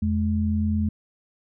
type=tone pair together; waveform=sine; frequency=84.4 / 212.7 Hz; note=E2 / G#3; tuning=+41 / +42 cents; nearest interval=octave + major third; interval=1601 cents; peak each=-23 dBFS; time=0.02-0.89 s; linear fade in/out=5 ms; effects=none